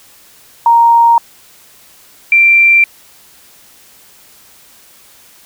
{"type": "tone pair in turn", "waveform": "sine", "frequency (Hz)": [932.3, 2358], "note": ["A#5", "D7"], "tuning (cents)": [0, 6], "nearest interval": "octave + major third", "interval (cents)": 1606, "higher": "second", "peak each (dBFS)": -4, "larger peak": "neither", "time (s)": [[0.66, 1.18], [2.32, 2.84]], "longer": "neither", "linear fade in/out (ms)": 2, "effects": ["white hiss -43 dBFS RMS until 5.45 s"]}